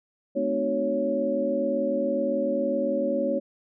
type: tone cluster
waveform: sine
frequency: 217.5 / 255.6 / 302.8 / 373.6 / 557 Hz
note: A3 / C4 / D#4 / F#4 / C#5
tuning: -20 / -40 / -47 / +17 / +8 cents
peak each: -32 / -30 / -31 / -34 / -25 dBFS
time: 0.35-3.4 s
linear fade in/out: 20 ms
effects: none